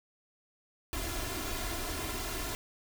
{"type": "noise with comb filter", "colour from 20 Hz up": "pink", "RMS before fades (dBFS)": -36, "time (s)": [0.93, 2.55], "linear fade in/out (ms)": 0, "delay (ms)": 2.9, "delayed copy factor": 0.75, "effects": []}